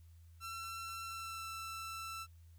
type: tone with pitch glide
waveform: sawtooth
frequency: 1348 to 1332.5 Hz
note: E6 to E6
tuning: +38 to +18 cents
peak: -39 dBFS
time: 0.4-2.27 s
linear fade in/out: 50 ms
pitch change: -20 cents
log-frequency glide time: 1.05-1.48 s
effects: added 83 Hz sine -56 dBFS peak until 2.58 s + white hiss -75 dBFS RMS until 2.58 s